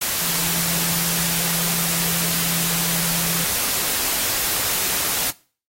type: tone in noise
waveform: sine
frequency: 168.9 Hz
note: E3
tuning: 42 cents sharp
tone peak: -30 dBFS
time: 0.21-3.45 s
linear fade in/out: 10 ms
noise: white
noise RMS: -22 dBFS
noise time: 0.01-5.31 s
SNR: -11 dB
effects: noise-tail reverb RT60 0.4 s tail -21 dB re dry + AAC 48 kbps